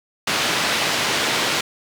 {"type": "band-pass noise", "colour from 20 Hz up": "white", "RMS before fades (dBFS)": -21, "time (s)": [0.27, 1.61], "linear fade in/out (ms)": 5, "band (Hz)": [140, 3900], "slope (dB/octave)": 12, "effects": []}